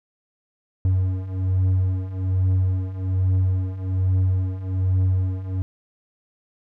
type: beating tone pair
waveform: triangle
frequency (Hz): 92.6 / 93.8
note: F#2 / F#2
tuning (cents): +2 / +24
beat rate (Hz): 1.2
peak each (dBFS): -22 / -18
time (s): 0.85-5.62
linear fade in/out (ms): 0
effects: none